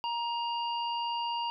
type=harmonic tone; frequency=941 Hz; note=A#5; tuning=16 cents sharp; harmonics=1 / 3 / 5; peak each=-31 / -37 / -44 dBFS; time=0.04-1.5 s; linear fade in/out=0 ms; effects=none